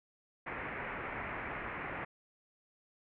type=low-pass noise; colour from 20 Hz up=white; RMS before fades=-41 dBFS; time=0.46-2.05 s; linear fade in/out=10 ms; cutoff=2300 Hz; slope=48 dB/octave; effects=none